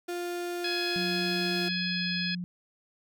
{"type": "tone", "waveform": "35% pulse", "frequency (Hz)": 350.6, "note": "F4", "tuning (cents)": 7, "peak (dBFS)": -30, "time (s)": [0.08, 1.69], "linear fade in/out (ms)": 10}
{"type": "harmonic tone", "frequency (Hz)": 840, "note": "G#5", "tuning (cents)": 19, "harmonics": [2, 3, 4, 5, 6], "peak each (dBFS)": [-36, -36, -36, -36, -36], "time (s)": [0.64, 2.35], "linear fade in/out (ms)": 5}
{"type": "tone with pitch glide", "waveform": "sine", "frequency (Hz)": [181.3, 177.67], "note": ["F#3", "F3"], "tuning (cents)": [-35, 30], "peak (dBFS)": -32, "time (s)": [0.96, 2.44], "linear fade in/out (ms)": 0, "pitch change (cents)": -35, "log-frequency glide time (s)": [1.53, 2.06]}
{"effects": []}